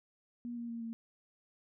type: tone with pitch steps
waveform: sine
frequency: 239.3 / 235.6 / 232 / 228.4 Hz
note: A#3 / A#3 / A#3 / A#3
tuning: +46 / +19 / -8 / -35 cents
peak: -38 dBFS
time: 0.45-0.93 s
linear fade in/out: 0 ms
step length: 120 ms
effects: none